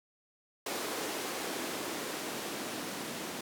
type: noise with band-pass filter sweep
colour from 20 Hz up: blue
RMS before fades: -38 dBFS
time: 0.66-3.41 s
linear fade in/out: 5 ms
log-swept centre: 370 to 230 Hz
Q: 1.5
effects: none